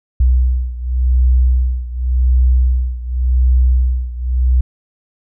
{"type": "beating tone pair", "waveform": "sine", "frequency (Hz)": [62.4, 63.29], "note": ["B1", "B1"], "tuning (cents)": [19, 43], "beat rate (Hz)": 0.89, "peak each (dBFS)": [-12, -15], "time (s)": [0.2, 4.61], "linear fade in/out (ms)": 5, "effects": []}